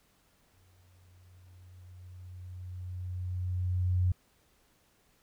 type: tone with exponential growth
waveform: sine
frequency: 90.7 Hz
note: F#2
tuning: 34 cents flat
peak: -23 dBFS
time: 0.53-4.12 s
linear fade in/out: 5 ms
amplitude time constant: 780 ms
effects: pink hiss -68 dBFS RMS until 5.22 s